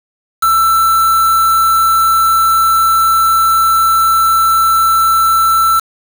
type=tone with quantisation; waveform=triangle; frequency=1334 Hz; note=E6; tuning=20 cents sharp; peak=-6 dBFS; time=0.42-5.8 s; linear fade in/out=10 ms; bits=3; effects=none